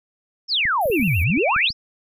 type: exponential two-way sweep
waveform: sine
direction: down then up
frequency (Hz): 5588 to 76.8 to 5588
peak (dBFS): -17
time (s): 0.48-1.73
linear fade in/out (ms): 50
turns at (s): 1.21
type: clicks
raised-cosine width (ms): 5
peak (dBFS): -23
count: 11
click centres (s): 0.654 / 0.857 / 0.9 / 0.997 / 1.027 / 1.077 / 1.217 / 1.302 / 1.375 / 1.563 / 1.704
type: high-pass noise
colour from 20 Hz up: pink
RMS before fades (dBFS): -35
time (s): 0.81-1.24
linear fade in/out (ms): 5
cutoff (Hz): 11000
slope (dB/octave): 96
type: tone with vibrato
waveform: sine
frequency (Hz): 2500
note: D#7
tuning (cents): +8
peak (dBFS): -22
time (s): 0.91-1.69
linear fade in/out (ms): 20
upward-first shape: sine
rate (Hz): 8.5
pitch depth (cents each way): 170
effects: resampled to 32000 Hz